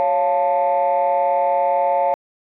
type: chord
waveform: sine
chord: Db augmented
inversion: none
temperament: equal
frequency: 554.4 / 698.5 / 880 Hz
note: Db5 / F5 / A5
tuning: 0 / 0 / 0 cents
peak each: -18 dBFS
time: 0-2.14 s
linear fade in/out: 0 ms
effects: tanh soft clip ceiling -10 dBFS